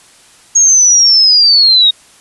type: linear sweep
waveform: sine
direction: down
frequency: 6600 to 3729 Hz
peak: -4 dBFS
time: 0.55-1.91 s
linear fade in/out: 10 ms
effects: white hiss -43 dBFS RMS until 2.2 s + resampled to 24000 Hz